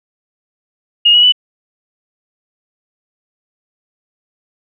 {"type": "tone with pitch steps", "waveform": "sine", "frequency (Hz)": [2856, 2916, 2977], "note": ["F7", "F#7", "F#7"], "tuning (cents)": [38, -26, 10], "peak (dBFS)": -5, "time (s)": [1.05, 1.323], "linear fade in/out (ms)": 10, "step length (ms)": 91, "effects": []}